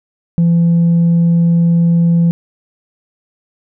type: tone with tanh clipping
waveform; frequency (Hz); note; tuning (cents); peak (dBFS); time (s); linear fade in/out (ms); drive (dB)
triangle; 169.3; E3; +46; -8; 0.38-2.31; 0; 6
effects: none